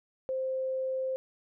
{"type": "tone", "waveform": "sine", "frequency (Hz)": 523.3, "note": "C5", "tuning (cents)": 0, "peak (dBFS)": -29, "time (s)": [0.29, 1.16], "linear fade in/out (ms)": 0, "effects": []}